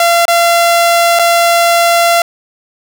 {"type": "tone with dropouts", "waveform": "sawtooth", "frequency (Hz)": 684, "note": "F5", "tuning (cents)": -36, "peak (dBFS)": -3, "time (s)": [0, 2.22], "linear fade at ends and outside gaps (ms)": 2, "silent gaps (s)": [[0.254, 0.28], [1.19, 1.194]], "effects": []}